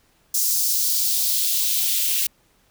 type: noise with high-pass filter sweep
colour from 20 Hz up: blue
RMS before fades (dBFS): -21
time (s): 0.34-2.27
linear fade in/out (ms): 5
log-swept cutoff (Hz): 5700 to 2700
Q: 1.8
effects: pink hiss -61 dBFS RMS until 2.7 s